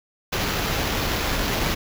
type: noise with sample-and-hold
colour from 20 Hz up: pink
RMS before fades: -24 dBFS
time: 0.32-1.75 s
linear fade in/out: 10 ms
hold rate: 8820 Hz
effects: none